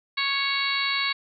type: harmonic tone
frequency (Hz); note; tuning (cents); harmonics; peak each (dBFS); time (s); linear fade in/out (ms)
554.4; C#5; 0; 2 / 3 / 4 / 5 / 6 / 7 / 8; -31 / -33 / -27 / -34 / -37 / -29 / -31; 0.17-1.13; 10
effects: none